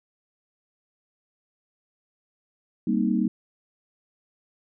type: chord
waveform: sine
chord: C minor seventh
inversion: second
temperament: equal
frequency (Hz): 196 / 233.1 / 261.6 / 311.1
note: G3 / Bb3 / C4 / Eb4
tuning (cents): 0 / 0 / 0 / 0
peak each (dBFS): -25 / -24 / -30 / -27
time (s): 2.87-3.28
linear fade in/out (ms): 5
effects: none